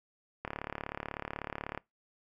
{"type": "click train", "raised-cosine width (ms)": 0.5, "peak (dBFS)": -21, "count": 49, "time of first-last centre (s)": [0.45, 1.776], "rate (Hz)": 36.2, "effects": ["noise-tail reverb RT60 0.2 s tail -23 dB re dry"]}